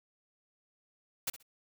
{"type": "noise with echo", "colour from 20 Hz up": "white", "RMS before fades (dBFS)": -33, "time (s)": [1.27, 1.3], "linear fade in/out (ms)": 5, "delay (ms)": 64, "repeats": 2, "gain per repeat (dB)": -15, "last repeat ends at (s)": 1.428, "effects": []}